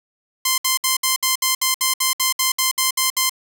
5% pulse tone bursts, 1042 Hz, C6, 7 cents flat, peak -4 dBFS, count 15, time 0.45-3.296 s, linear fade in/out 5 ms, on 130 ms, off 64 ms, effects none

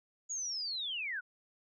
sine linear sweep, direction down, 6840 to 1396.9 Hz, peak -35 dBFS, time 0.29-1.21 s, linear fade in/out 20 ms, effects none

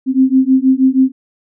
sine beating tone pair, 259.4 / 265.7 Hz, C4 / C4, -15 / +27 cents, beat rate 6.3 Hz, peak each -11 dBFS, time 0.06-1.12 s, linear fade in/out 50 ms, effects none

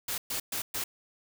white noise bursts, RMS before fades -33 dBFS, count 4, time 0.08-0.84 s, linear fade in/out 5 ms, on 100 ms, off 120 ms, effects none

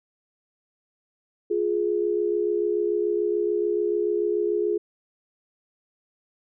sine tone pair together, 351.5 / 418.4 Hz, F4 / G#4, +11 / +13 cents, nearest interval minor third, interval 302 cents, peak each -25 / -23 dBFS, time 1.5-4.78 s, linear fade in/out 10 ms, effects none

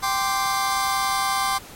sawtooth chord, G suspended fourth, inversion none, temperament just, 784 / 1045.3 / 1176 Hz, G5 / C6 / D6, 0 / -2 / +2 cents, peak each -21 dBFS, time 0.02-1.59 s, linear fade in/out 20 ms, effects pink hiss -42 dBFS RMS until 1.75 s + MP3 64 kbps

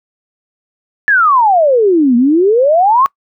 sine exponential two-way sweep, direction down then up, 1757 to 231.6 to 1129 Hz, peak -6 dBFS, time 1.08-3.06 s, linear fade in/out 0 ms, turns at 2.16 s, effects noise-tail reverb RT60 0.1 s tail -24 dB re dry

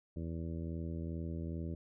harmonic tone, 82.41 Hz, E2, in tune, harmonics 1 / 2 / 3 / 4 / 5 / 6 / 7, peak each -40 / -42 / -46 / -47 / -53 / -56 / -55 dBFS, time 0.16-1.75 s, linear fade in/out 5 ms, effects none

